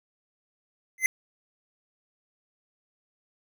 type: tone with exponential growth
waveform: square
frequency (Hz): 2056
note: C7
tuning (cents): -31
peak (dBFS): -15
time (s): 0.98-1.06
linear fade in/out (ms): 1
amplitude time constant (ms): 17
effects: none